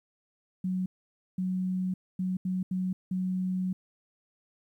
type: tone bursts at uneven times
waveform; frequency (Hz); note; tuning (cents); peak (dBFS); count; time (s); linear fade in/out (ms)
sine; 185; F#3; 0; -27; 6; 0.64-0.86 / 1.38-1.94 / 2.19-2.37 / 2.45-2.63 / 2.71-2.93 / 3.11-3.73; 5
effects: 11-bit